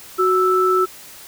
sine tone pair together, 370 / 1318.5 Hz, F#4 / E6, 0 / 0 cents, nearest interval octave + minor seventh, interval 2200 cents, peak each -16 dBFS, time 0.18-0.86 s, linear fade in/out 20 ms, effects white hiss -40 dBFS RMS until 1.27 s

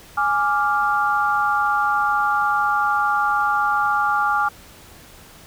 sine chord, D diminished, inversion second, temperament equal, 830.6 / 1174.7 / 1396.9 Hz, Ab5 / D6 / F6, 0 / 0 / 0 cents, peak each -21 dBFS, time 0.17-4.49 s, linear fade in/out 10 ms, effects pink hiss -45 dBFS RMS until 5.46 s

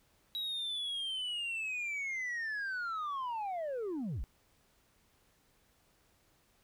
sine linear sweep, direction down, 3871 to 31.86 Hz, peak -32 dBFS, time 0.35-4.24 s, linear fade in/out 0 ms, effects tanh soft clip ceiling -34 dBFS + pink hiss -70 dBFS RMS until 6.63 s

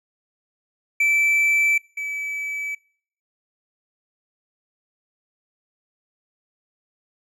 triangle tone pair in turn, 2323 / 2298 Hz, D7 / D7, -20 / -38 cents, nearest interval unison, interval 18 cents, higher first, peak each -14 / -24 dBFS, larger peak first, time 1-1.78 / 1.97-2.75 s, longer neither, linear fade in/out 5 ms, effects noise-tail reverb RT60 0.6 s tail -26 dB re dry

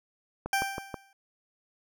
click train, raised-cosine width 1 ms, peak -19 dBFS, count 4, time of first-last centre 0.46-0.942 s, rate 6.22 Hz
20% pulse tone with exponential decay, 785 Hz, G5, 2 cents sharp, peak -18 dBFS, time 0.53-1.13 s, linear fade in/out 2 ms, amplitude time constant 130 ms
effects none

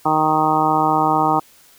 harmonic tone, 155.56 Hz, D#3, in tune, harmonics 1 / 2 / 3 / 4 / 5 / 6 / 7 / 8, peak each -27 / -22 / -27 / -28 / -18 / -20 / -23 / -22 dBFS, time 0.05-1.4 s, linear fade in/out 10 ms, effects white hiss -50 dBFS RMS until 1.78 s

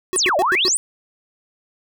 square tone bursts, 370 Hz, F#4, in tune, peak -20 dBFS, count 5, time 0.13-0.682 s, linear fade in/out 0 ms, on 32 ms, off 98 ms
sine exponential two-way sweep, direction down then up, 10460 to 554.4 to 9450 Hz, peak -15 dBFS, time 0.16-0.77 s, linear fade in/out 0 ms, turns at 0.37 s
effects none

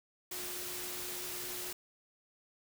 sine tone in noise, 359.9 Hz, F#4, 48 cents flat, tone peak -49 dBFS, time 0.31-1.73 s, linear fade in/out 5 ms, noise white, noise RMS -41 dBFS, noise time 0.31-1.73 s, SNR -11 dB, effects none

